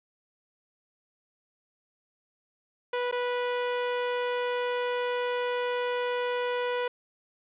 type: tone with dropouts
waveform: sawtooth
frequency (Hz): 490.9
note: B4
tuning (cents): -10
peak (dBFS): -23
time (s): 2.93-6.88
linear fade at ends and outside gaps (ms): 5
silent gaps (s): 3.114-3.124
effects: resampled to 8000 Hz + 9-bit